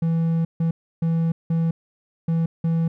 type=tone bursts at uneven times; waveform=triangle; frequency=164.81 Hz; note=E3; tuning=in tune; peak=-16 dBFS; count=6; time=0.02-0.45 / 0.6-0.71 / 1.02-1.32 / 1.5-1.71 / 2.28-2.46 / 2.64-2.88 s; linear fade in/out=5 ms; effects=none